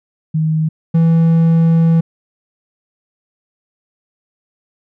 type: tone pair in turn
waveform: sine / triangle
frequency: 157.5 / 164.71 Hz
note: D#3 / E3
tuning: +21 / -1 cents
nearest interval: minor second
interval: 78 cents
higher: second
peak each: -12 / -6 dBFS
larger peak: second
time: 0.34-0.69 / 0.94-2.01 s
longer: second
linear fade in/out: 10 ms
effects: none